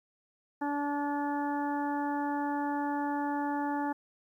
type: harmonic tone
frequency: 288.5 Hz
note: D4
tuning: 31 cents flat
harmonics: 1 / 2 / 3 / 4 / 5 / 6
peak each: -32 / -42 / -33 / -45 / -44 / -44 dBFS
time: 0.61-3.93 s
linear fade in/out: 10 ms
effects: 11-bit